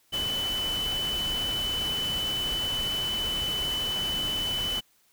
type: tone in noise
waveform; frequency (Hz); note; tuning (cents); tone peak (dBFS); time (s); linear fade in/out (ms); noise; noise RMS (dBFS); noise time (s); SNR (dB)
sine; 3003; F#7; +25; -27; 0.12-4.81; 20; pink; -36; 0.12-4.81; +6
effects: white hiss -65 dBFS RMS until 5.12 s